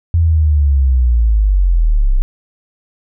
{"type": "linear sweep", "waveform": "sine", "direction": "down", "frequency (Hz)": [85, 30.24], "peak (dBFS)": -8, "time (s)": [0.14, 2.22], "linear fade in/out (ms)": 0, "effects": []}